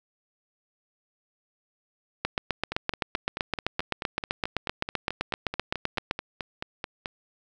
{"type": "two click trains", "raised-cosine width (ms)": 0.3, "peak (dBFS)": [-15, -9], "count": [21, 31], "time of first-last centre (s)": [[2.72, 7.058], [2.25, 6.111]], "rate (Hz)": [4.61, 7.77], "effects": []}